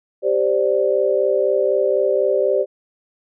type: chord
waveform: sine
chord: G suspended fourth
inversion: none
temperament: equal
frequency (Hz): 392 / 523.3 / 587.3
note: G4 / C5 / D5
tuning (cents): 0 / 0 / 0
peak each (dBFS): -19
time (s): 0.22-2.66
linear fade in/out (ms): 50
effects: none